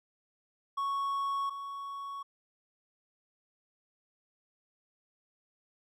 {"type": "tone pair in turn", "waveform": "triangle", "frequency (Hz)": [1108.7, 1113.2], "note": ["C#6", "C#6"], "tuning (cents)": [0, 7], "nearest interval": "unison", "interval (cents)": 7, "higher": "second", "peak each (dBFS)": [-28, -36], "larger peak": "first", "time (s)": [[0.77, 1.5], [1.5, 2.23]], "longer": "neither", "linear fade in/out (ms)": 10, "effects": []}